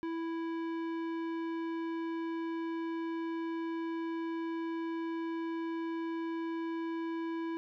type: tone with tanh clipping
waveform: sine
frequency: 330 Hz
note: E4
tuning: 2 cents sharp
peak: -36 dBFS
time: 0.03-7.57 s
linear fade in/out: 0 ms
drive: 15 dB
effects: none